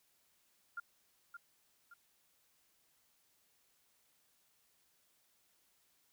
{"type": "tone with echo", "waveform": "sine", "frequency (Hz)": 1400, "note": "F6", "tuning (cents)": 4, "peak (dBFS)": -39, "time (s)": [0.77, 0.8], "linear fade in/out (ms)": 5, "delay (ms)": 570, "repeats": 2, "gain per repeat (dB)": -7, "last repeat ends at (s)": 1.94, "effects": ["white hiss -74 dBFS RMS until 6.12 s"]}